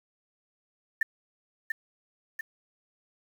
sine tone with echo, 1787 Hz, A6, 26 cents sharp, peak -21 dBFS, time 1.01-1.03 s, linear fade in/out 5 ms, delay 690 ms, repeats 2, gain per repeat -5 dB, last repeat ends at 2.41 s, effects 8-bit

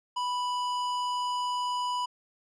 sine tone with tanh clipping, 987.8 Hz, B5, in tune, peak -30 dBFS, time 0.16-2.06 s, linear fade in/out 10 ms, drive 18 dB, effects low-pass 8000 Hz 12 dB/octave

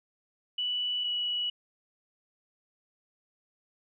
sine tone pair in turn, 2960 / 2936 Hz, F#7 / F#7, 0 / -14 cents, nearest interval unison, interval 14 cents, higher first, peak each -28 dBFS, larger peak neither, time 0.58-1.04 / 1.04-1.5 s, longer neither, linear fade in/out 5 ms, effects none

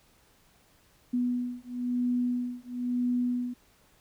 sine beating tone pair, 245.4 / 246.4 Hz, B3 / B3, -11 / -4 cents, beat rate 1 Hz, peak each -30 dBFS, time 1.13-3.54 s, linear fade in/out 10 ms, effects pink hiss -63 dBFS RMS until 4 s

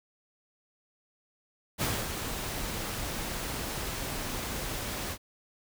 pink noise with ADSR envelope, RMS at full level -29 dBFS, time 1.78-5.18 s, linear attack 40 ms, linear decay 240 ms, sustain -6 dB, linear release 61 ms, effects none

